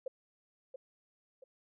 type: tone with echo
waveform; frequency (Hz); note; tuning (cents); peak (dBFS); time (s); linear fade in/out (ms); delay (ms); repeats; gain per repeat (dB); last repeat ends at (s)
sine; 523.3; C5; 0; -34; 0.06-0.08; 5; 680; 2; -8; 1.44
effects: none